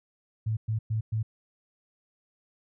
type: tone bursts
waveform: sine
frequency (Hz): 110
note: A2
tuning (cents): 0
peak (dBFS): -25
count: 4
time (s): 0.46-1.23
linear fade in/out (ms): 10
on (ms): 110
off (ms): 110
effects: none